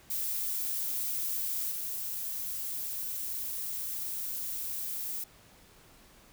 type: noise with level steps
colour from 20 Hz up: violet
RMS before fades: -33 / -36 dBFS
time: 0.1-5.24 s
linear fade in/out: 5 ms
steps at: 1.71 s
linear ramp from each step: 10 ms
effects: pink hiss -58 dBFS RMS until 6.32 s